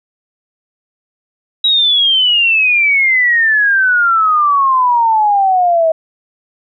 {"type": "exponential sweep", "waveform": "sine", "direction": "down", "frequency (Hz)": [3865, 635], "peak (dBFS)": -8, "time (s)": [1.64, 5.92], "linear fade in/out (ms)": 5, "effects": []}